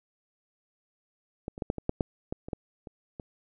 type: clicks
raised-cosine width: 2 ms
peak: -20 / -27 / -17 / -13 / -21 / -12 / -12 / -18 / -26 / -17 / -28 / -25 dBFS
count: 12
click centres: 1.481 / 1.579 / 1.622 / 1.701 / 1.783 / 1.894 / 2.008 / 2.325 / 2.485 / 2.532 / 2.872 / 3.198 s
effects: none